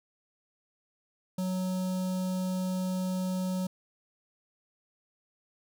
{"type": "tone with notch filter", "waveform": "square", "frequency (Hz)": 185, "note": "F#3", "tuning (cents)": 0, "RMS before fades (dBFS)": -31, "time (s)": [1.38, 3.67], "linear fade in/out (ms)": 5, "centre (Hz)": 2000, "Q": 0.6, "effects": []}